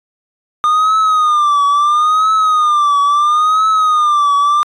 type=tone with vibrato; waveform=triangle; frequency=1215 Hz; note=D#6; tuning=42 cents flat; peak=-7 dBFS; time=0.64-4.63 s; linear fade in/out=0 ms; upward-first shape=triangle; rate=0.74 Hz; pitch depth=120 cents each way; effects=resampled to 24000 Hz